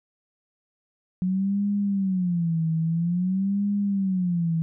sine tone with vibrato, 181.1 Hz, F#3, 37 cents flat, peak -21 dBFS, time 1.22-4.62 s, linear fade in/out 0 ms, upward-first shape sine, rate 0.5 Hz, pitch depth 200 cents each way, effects none

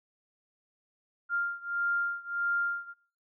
sine beating tone pair, 1396.9 / 1398.5 Hz, F6 / F6, 0 / +2 cents, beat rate 1.6 Hz, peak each -31 / -33 dBFS, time 1.29-2.94 s, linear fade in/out 50 ms, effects noise-tail reverb RT60 0.5 s tail -20 dB re dry

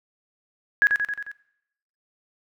sine tone with echo, 1664 Hz, G#6, 3 cents sharp, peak -13 dBFS, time 0.82-0.87 s, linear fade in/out 0 ms, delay 89 ms, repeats 5, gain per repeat -4 dB, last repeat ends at 1.315 s, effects noise-tail reverb RT60 0.8 s tail -19 dB re dry

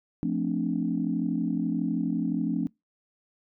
sine chord, D minor seventh, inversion first, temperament equal, 174.61 / 220 / 261.6 / 293.7 Hz, F3 / A3 / C4 / D4, 0 / 0 / 0 / 0 cents, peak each -30 dBFS, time 0.23-2.67 s, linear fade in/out 0 ms, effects noise-tail reverb RT60 0.2 s tail -26 dB re dry + tanh soft clip ceiling -14 dBFS

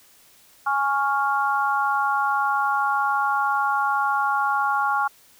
sine chord, Db major, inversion second, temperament equal, 830.6 / 1108.7 / 1396.9 Hz, Ab5 / Db6 / F6, 0 / 0 / 0 cents, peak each -23 / -24 / -24 dBFS, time 0.66-5.08 s, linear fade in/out 10 ms, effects white hiss -54 dBFS RMS until 5.39 s

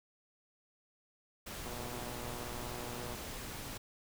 pink noise, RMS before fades -44 dBFS, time 1.46-3.78 s, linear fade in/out 10 ms
click train, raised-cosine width 1 ms, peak -32 dBFS, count 181, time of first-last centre 1.66-3.148 s, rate 121 Hz
effects none

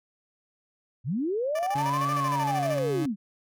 sine linear two-way sweep, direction up then down, 101.6 to 1201 to 180.8 Hz, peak -25 dBFS, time 1.04-3.16 s, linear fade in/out 50 ms, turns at 2.12 s
15% pulse tone with tremolo, 587.3 Hz, D5, in tune, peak -27 dBFS, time 1.55-2.79 s, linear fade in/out 5 ms, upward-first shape square, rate 13 Hz, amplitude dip 80%
30% pulse tone with vibrato, 140.6 Hz, C#3, 25 cents sharp, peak -27 dBFS, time 1.75-3.06 s, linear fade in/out 5 ms, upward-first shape triangle, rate 5.5 Hz, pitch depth 21 cents each way
effects none

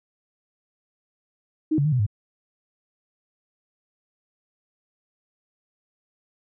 sine tone with pitch steps, 311.7 / 142.4 / 153.1 / 126.3 / 103.3 Hz, D#4 / C#3 / D#3 / B2 / G#2, +3 / +47 / -28 / +39 / -9 cents, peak -18 dBFS, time 1.71-2.065 s, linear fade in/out 10 ms, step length 71 ms, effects none

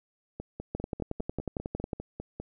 two click trains, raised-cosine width 2 ms, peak -23 / -18 dBFS, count 11 / 14, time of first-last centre 0.4-2.4 / 0.75-1.932 s, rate 5 / 11 Hz, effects none

